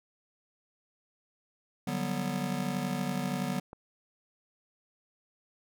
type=chord; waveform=square; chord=G major seventh; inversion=second; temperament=just; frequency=147 / 183.75 / 196 / 245 Hz; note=D3 / F#3 / G3 / B3; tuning=+2 / -12 / 0 / -14 cents; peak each=-38 / -36 / -38 / -36 dBFS; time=1.87-3.6 s; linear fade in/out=5 ms
type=click; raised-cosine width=1 ms; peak=-30 dBFS; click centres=3.731 s
effects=none